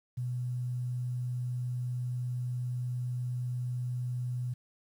sine tone with quantisation, 123.9 Hz, B2, 6 cents sharp, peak -31 dBFS, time 0.17-4.54 s, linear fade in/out 10 ms, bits 10, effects none

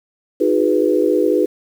sine chord, G# minor seventh, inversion second, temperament equal with one note detuned, 311.1 / 360.9 / 415.3 / 493.9 Hz, D#4 / F#4 / G#4 / B4, 0 / -43 / 0 / 0 cents, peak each -18 dBFS, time 0.4-1.46 s, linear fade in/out 10 ms, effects 7-bit

